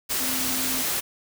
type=tone in noise; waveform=sine; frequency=259.4 Hz; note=C4; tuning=15 cents flat; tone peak=-33 dBFS; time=0.19-0.83 s; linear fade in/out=20 ms; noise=white; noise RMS=-26 dBFS; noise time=0.09-1.01 s; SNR=-10 dB; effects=none